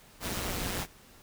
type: noise with amplitude modulation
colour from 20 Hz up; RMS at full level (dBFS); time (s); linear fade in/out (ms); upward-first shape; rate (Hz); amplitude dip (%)
pink; -31; 0.2-0.87; 50; sine; 185; 65
effects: pink hiss -56 dBFS RMS until 1.22 s